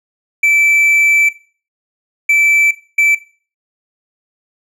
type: tone bursts at uneven times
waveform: triangle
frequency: 2322 Hz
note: D7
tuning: 20 cents flat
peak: -6 dBFS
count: 3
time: 0.43-1.29 / 2.29-2.71 / 2.98-3.15 s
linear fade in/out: 5 ms
effects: noise-tail reverb RT60 0.4 s tail -17 dB re dry

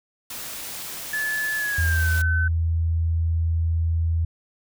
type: noise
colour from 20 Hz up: white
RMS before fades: -34 dBFS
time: 0.3-2.22 s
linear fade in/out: 5 ms
type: tone with pitch glide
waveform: sine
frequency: 1727 to 1520.9 Hz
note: A6 to F#6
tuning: -33 to +47 cents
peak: -23 dBFS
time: 1.13-2.48 s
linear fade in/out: 5 ms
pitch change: -220 cents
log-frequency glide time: 1.57-2.1 s
type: tone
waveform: sine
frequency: 82.41 Hz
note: E2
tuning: in tune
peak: -19 dBFS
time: 1.78-4.25 s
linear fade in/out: 5 ms
effects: none

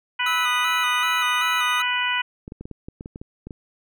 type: harmonic tone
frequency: 493.9 Hz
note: B4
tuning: in tune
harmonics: 2 / 3 / 4 / 5 / 6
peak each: -27 / -27 / -27 / -27 / -27 dBFS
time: 0.19-2.22 s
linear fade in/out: 10 ms
type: tone with vibrato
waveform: square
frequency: 1267 Hz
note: D#6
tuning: 31 cents sharp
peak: -25 dBFS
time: 0.26-1.82 s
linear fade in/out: 5 ms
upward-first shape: square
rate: 2.6 Hz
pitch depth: 40 cents each way
type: clicks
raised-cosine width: 3 ms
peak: -22 dBFS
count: 12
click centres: 2.479 / 2.521 / 2.61 / 2.655 / 2.713 / 2.885 / 3.009 / 3.059 / 3.159 / 3.215 / 3.47 / 3.508 s
effects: none

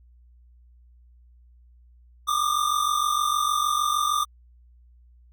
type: tone pair together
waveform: square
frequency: 1176.5 / 1223 Hz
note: D6 / D#6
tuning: +3 / -30 cents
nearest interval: minor second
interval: 67 cents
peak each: -25 dBFS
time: 2.27-4.25 s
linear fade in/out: 20 ms
effects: added 60 Hz sine -51 dBFS peak until 5.32 s + Opus 48 kbps

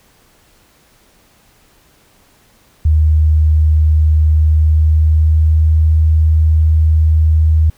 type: tone with pitch glide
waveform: sine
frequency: 77.4 to 78.66 Hz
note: D#2 to D#2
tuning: -9 to +19 cents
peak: -7 dBFS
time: 2.85-7.7 s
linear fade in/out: 5 ms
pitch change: +28 cents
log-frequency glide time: 4.33-5.73 s
effects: pink hiss -51 dBFS RMS until 7.77 s

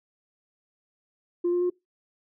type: tone with pitch steps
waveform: sine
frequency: 349.2 / 353.3 / 357.4 Hz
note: F4 / F4 / F4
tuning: 0 / +20 / +40 cents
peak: -20 dBFS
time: 1.44-1.701 s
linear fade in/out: 10 ms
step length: 87 ms
effects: noise-tail reverb RT60 0.2 s tail -24 dB re dry + tanh soft clip ceiling -19 dBFS

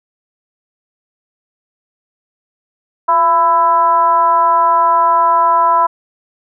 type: tone with frequency modulation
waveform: sine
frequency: 1000 Hz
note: B5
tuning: 21 cents sharp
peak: -8 dBFS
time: 3.08-5.87 s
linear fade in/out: 10 ms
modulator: 323 Hz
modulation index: 0.7
effects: none

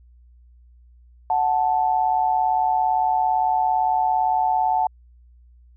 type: tone pair together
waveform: sine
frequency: 740 / 877.7 Hz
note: F#5 / A5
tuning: 0 / -5 cents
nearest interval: minor third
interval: 295 cents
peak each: -20 dBFS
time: 1.3-4.87 s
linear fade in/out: 2 ms
effects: added 60 Hz sine -48 dBFS peak until 5.76 s

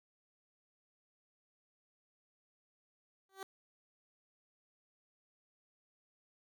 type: tone with exponential growth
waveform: 15% pulse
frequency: 386 Hz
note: G4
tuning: 27 cents flat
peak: -33 dBFS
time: 3.29-3.43 s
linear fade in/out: 2 ms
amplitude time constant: 30 ms
effects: none

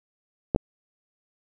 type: clicks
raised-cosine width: 2 ms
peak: -8 dBFS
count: 2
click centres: 0.548 / 0.561 s
effects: none

